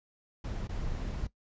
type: noise with dropouts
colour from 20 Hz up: brown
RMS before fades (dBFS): -35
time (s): 0.44-1.27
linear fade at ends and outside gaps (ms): 5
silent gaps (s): 0.674-0.691
effects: noise-tail reverb RT60 0.1 s tail -18 dB re dry + resampled to 16000 Hz